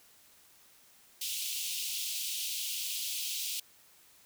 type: high-pass noise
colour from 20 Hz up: pink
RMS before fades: -36 dBFS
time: 1.21-3.6 s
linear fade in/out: 5 ms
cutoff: 2700 Hz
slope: 48 dB/octave
effects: white hiss -61 dBFS RMS until 4.25 s